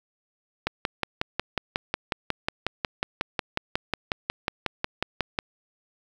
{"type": "click train", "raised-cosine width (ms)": 0.3, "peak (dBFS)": -8, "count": 27, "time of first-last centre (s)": [0.67, 5.389], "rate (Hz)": 5.51, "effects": ["7-bit"]}